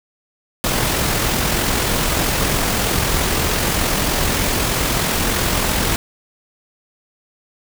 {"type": "noise with amplitude modulation", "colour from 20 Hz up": "pink", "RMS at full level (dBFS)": -17, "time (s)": [0.64, 5.96], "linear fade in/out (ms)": 0, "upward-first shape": "sine", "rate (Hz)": 43.2, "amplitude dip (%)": 30, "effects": []}